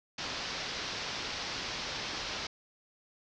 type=low-pass noise; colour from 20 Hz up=white; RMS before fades=-38 dBFS; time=0.18-2.47 s; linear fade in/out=5 ms; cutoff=5600 Hz; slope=48 dB/octave; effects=none